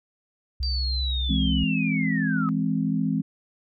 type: tone with vibrato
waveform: sine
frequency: 65.41 Hz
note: C2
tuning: in tune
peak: -24 dBFS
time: 0.6-1.64 s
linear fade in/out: 5 ms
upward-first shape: triangle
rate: 10 Hz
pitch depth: 11 cents each way
type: linear sweep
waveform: sine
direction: down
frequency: 4712 to 1244.5 Hz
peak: -28 dBFS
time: 0.63-2.49 s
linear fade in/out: 0 ms
type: chord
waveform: sine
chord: E augmented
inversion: none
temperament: equal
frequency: 164.81 / 207.7 / 261.6 Hz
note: E3 / G#3 / B#3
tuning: 0 / 0 / 0 cents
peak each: -26 dBFS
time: 1.29-3.22 s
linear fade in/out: 10 ms
effects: none